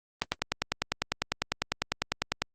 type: click train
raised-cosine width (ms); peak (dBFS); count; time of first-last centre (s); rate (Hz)
0.2; -8; 23; 0.22-2.42; 10
effects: Opus 24 kbps